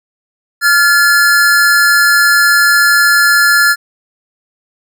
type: tone pair together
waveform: square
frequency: 1396.9 / 1713.2 Hz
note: F6 / A6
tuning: 0 / -47 cents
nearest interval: major third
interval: 353 cents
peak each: -10 dBFS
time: 0.61-3.76 s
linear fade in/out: 50 ms
effects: none